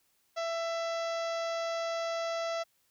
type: harmonic tone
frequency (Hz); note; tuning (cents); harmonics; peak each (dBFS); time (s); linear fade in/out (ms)
666; E5; +18; 1 / 2 / 3 / 4 / 5 / 6 / 7 / 8 / 9 / 10; -32 / -39 / -44 / -49 / -48 / -50 / -50 / -50 / -52 / -57; 0.36-2.64; 20
effects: white hiss -72 dBFS RMS until 2.9 s